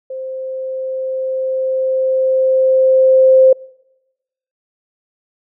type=tone with level ramp; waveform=sine; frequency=523.3 Hz; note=C5; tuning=in tune; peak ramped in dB=-23 to -4 dBFS; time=0.1-3.53 s; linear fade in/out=5 ms; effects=noise-tail reverb RT60 1.0 s tail -26 dB re dry